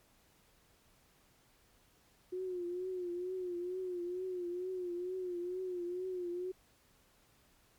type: tone with vibrato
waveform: sine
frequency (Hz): 360.8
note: F#4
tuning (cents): -44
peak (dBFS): -36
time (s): 2.32-6.52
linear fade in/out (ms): 10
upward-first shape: triangle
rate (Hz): 2.2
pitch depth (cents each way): 74
effects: pink hiss -68 dBFS RMS until 7.78 s + MP3 96 kbps